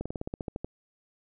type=slowing click train; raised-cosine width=2 ms; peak=-20 dBFS; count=11; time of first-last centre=0.01-0.646 s; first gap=46 ms; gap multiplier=1.07; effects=none